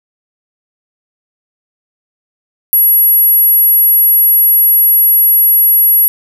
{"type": "tone", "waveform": "sine", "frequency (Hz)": 11420, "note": "F9", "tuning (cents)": 37, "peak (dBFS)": -5, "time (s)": [2.73, 6.08], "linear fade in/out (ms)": 0, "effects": []}